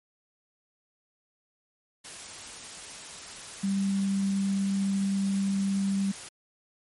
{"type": "tone in noise", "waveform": "sine", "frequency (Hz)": 196, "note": "G3", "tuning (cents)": 0, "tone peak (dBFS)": -24, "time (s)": [3.63, 6.12], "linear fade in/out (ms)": 10, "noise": "white", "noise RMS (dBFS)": -42, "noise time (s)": [2.04, 6.29], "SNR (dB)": 15, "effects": ["MP3 48 kbps"]}